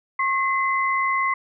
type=tone pair together; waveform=sine; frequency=1082.8 / 2044 Hz; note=C#6 / C7; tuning=-41 / -41 cents; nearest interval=major seventh; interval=1100 cents; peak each=-21 / -23 dBFS; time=0.19-1.34 s; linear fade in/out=5 ms; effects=none